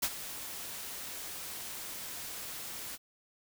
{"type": "noise with ADSR envelope", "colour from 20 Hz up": "white", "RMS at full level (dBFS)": -29, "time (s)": [0.02, 2.98], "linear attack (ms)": 14, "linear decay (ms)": 55, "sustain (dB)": -13, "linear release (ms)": 39, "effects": []}